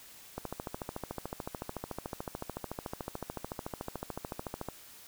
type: click train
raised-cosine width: 1 ms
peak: -22 dBFS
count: 60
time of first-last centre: 0.38-4.687 s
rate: 13.7 Hz
effects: white hiss -53 dBFS RMS until 5.07 s